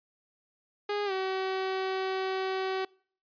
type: tone with pitch glide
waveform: sawtooth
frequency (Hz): 411.6 to 379.6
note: G#4 to F#4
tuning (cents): -16 to +44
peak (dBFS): -25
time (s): 0.89-2.85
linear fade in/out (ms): 5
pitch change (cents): -140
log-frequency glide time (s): 1.05-1.12
effects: noise-tail reverb RT60 0.5 s tail -25 dB re dry + resampled to 11025 Hz